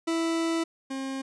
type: tone pair in turn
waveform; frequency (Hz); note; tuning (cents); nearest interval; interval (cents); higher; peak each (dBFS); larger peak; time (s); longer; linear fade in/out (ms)
40% pulse; 329.6 / 267.9; E4 / C4; 0 / +41; major third; 359; first; -24 / -30; first; 0.07-0.64 / 0.9-1.22; first; 10
effects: resampled to 22050 Hz